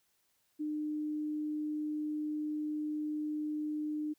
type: tone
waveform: sine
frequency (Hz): 302.6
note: D#4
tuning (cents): -48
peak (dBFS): -33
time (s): 0.59-4.14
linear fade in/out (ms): 20
effects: white hiss -75 dBFS RMS until 4.18 s